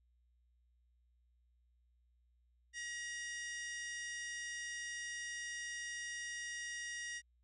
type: harmonic tone with a mistuned harmonic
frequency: 953 Hz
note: A#5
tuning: 38 cents sharp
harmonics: 2 / 3 / 4 / 5 / 6 / 7 / 8 / 9 / 10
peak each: -43 / -53 / -56 / -59 / -49 / -61 / -58 / -61 / -61 dBFS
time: 2.73-7.22 s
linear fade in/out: 50 ms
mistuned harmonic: 4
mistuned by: -70 cents
effects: added 60 Hz sine -70 dBFS peak until 7.43 s